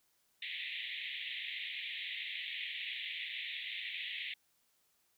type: band-pass noise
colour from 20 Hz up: pink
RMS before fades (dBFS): -42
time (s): 0.42-4.34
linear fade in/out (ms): 5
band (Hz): 1900 to 3800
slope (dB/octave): 96
effects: white hiss -75 dBFS RMS until 5.17 s